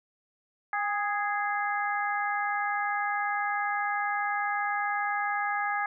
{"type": "harmonic tone with a mistuned harmonic", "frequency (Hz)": 415.3, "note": "G#4", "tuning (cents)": 0, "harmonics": [2, 3, 4, 5], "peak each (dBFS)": [-30, -33, -32, -36], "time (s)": [0.73, 5.86], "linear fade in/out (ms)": 2, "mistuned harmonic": 2, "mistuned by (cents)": -36, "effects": []}